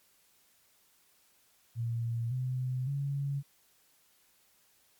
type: tone with pitch steps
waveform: sine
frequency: 116.54 / 127.82 / 140.2 Hz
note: A#2 / C3 / C#3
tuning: 0 / -40 / +20 cents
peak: -30 dBFS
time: 1.75-3.43 s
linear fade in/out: 50 ms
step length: 560 ms
effects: white hiss -67 dBFS RMS until 4.99 s + MP3 96 kbps